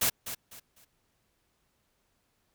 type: noise with echo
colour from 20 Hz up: white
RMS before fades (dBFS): -26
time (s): 0.01-0.1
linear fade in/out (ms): 10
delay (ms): 250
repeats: 3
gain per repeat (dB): -11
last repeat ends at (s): 0.85
effects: pink hiss -74 dBFS RMS until 2.54 s